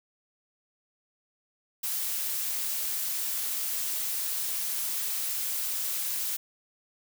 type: noise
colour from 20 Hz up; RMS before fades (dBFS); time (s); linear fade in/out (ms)
blue; -31; 1.83-6.37; 10
effects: none